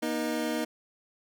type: tone pair together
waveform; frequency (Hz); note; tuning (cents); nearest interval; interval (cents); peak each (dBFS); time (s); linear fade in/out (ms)
25% pulse; 239.6 / 311.3; A#3 / D#4; +48 / +1; perfect fourth; 453; -28 / -27; 0.02-0.65; 10
effects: none